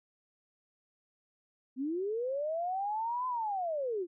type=linear two-way sweep; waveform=sine; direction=up then down; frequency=246.9 to 1025 to 329.2 Hz; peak=-31 dBFS; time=1.76-4.07 s; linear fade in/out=50 ms; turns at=3.27 s; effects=none